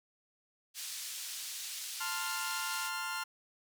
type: band-pass noise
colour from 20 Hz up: pink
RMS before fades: -42 dBFS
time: 0.74-2.91 s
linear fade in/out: 50 ms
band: 3800 to 12000 Hz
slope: 12 dB/octave
type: chord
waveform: sawtooth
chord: F major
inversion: first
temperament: equal with one note detuned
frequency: 882.5 / 1046.5 / 1396.9 Hz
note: A5 / C6 / F6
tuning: +5 / 0 / 0 cents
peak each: -39 / -38 / -34 dBFS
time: 2-3.24 s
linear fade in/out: 10 ms
effects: none